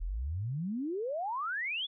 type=exponential sweep; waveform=sine; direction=up; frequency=37.46 to 3520 Hz; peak=-32 dBFS; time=0-1.87 s; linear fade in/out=20 ms; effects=none